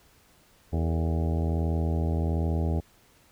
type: harmonic tone with a mistuned harmonic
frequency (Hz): 81.3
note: E2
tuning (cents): -23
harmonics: 1 / 2 / 3 / 4 / 5 / 6 / 7 / 8 / 9 / 10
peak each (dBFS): -25 / -31 / -35 / -37 / -39 / -41 / -42 / -43 / -44 / -45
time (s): 0.72-2.81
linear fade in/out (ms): 20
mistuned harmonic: 6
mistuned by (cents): -100
effects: pink hiss -60 dBFS RMS until 3.31 s